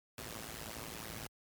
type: noise with amplitude modulation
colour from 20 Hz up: pink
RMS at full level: -41 dBFS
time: 0.18-1.27 s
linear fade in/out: 2 ms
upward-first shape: sine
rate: 111 Hz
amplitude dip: 90%
effects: high-pass 60 Hz 12 dB/octave + MP3 96 kbps